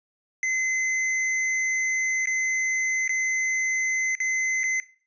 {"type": "tone with dropouts", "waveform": "square", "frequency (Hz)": 2051, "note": "C7", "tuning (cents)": -35, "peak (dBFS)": -23, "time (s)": [0.43, 4.8], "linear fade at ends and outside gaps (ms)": 1, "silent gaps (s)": [[2.257, 2.272], [3.078, 3.093], [4.152, 4.202], [4.634, 4.639]], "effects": ["noise-tail reverb RT60 0.4 s tail -17 dB re dry", "resampled to 16000 Hz"]}